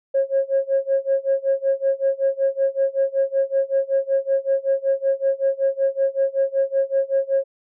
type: tone with tremolo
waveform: sine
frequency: 543 Hz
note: C#5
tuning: 36 cents flat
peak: -13 dBFS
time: 0.14-7.44 s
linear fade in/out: 10 ms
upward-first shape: sine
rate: 5.3 Hz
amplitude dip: 95%
effects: tanh soft clip ceiling -11 dBFS